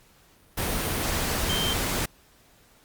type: tone in noise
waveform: sine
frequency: 3136 Hz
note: G7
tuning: in tune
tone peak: -27 dBFS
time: 1.49-1.74 s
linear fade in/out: 10 ms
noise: pink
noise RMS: -27 dBFS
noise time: 0.57-2.06 s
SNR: -3 dB
effects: pink hiss -58 dBFS RMS until 2.84 s + Opus 48 kbps